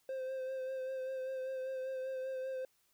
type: tone with vibrato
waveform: triangle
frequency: 523 Hz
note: C5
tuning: 1 cent flat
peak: -35 dBFS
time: 0.09-2.65 s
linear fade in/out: 2 ms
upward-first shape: sine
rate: 5.1 Hz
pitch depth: 24 cents each way
effects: white hiss -74 dBFS RMS until 2.93 s